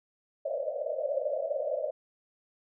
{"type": "band-pass noise", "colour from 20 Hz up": "white", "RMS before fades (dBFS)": -32, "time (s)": [0.45, 1.91], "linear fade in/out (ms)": 10, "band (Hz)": [520, 630], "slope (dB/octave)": 96, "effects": []}